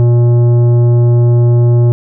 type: tone with tanh clipping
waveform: sine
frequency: 119.7 Hz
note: A#2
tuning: 46 cents sharp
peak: -7 dBFS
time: 0-1.92 s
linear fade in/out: 0 ms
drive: 11 dB
effects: none